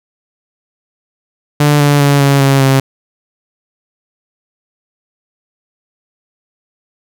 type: tone with pitch steps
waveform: sawtooth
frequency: 147 / 144.47 / 141.99 / 139.55 / 137.16 / 134.8 Hz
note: D3 / D3 / C#3 / C#3 / C#3 / C#3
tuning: +2 / -28 / +42 / +12 / -18 / -48 cents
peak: -3 dBFS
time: 1.6-2.8 s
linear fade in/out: 5 ms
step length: 200 ms
effects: none